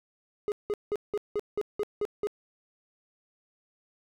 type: tone bursts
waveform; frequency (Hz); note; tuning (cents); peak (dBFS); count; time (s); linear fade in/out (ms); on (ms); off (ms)
triangle; 415.3; G#4; 0; -24; 9; 0.48-2.271; 0; 39; 180
effects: none